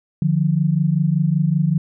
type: tone pair together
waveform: sine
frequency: 150 / 175.25 Hz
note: D3 / F3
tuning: +37 / +6 cents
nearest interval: minor third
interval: 269 cents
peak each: -17 / -18 dBFS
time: 0.22-1.78 s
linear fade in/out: 2 ms
effects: none